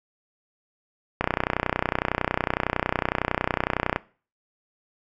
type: click train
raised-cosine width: 0.5 ms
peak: -6 dBFS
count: 86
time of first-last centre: 1.21-3.961 s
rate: 30.9 Hz
effects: noise-tail reverb RT60 0.4 s tail -20 dB re dry